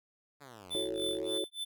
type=exponential two-way sweep; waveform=5% pulse; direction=down then up; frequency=150 to 41.2 to 150 Hz; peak=-38 dBFS; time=0.4-1.39 s; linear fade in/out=20 ms; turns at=1.09 s
type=tone with tremolo; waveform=square; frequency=3520 Hz; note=A7; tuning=in tune; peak=-33 dBFS; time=0.7-1.65 s; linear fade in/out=20 ms; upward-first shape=sine; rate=3.4 Hz; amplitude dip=100%
type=chord; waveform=sine; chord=F# minor seventh; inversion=third; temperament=equal with one note detuned; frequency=326.2 / 370 / 440 / 554.4 Hz; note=E4 / F#4 / A4 / C#5; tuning=-18 / 0 / 0 / 0 cents; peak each=-40 / -38 / -39 / -39 dBFS; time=0.75-1.44 s; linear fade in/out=0 ms
effects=none